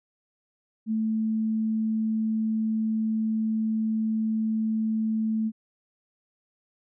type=tone; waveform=sine; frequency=220 Hz; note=A3; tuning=in tune; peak=-23 dBFS; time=0.86-5.52 s; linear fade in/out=50 ms; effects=none